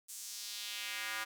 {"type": "tone with high-pass filter sweep", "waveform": "square", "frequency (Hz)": 110, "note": "A2", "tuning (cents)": 0, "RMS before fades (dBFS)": -42, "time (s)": [0.08, 1.25], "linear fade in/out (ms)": 20, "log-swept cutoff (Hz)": [8100, 1400], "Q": 1.6, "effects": []}